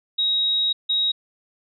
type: tone bursts at uneven times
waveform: sine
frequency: 3799 Hz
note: A#7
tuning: 32 cents sharp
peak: -18 dBFS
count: 2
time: 0.18-0.73 / 0.89-1.12 s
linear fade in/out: 10 ms
effects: none